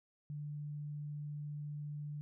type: tone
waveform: sine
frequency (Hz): 147.6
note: D3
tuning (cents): +9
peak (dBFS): -40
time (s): 0.3-2.21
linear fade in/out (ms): 0
effects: none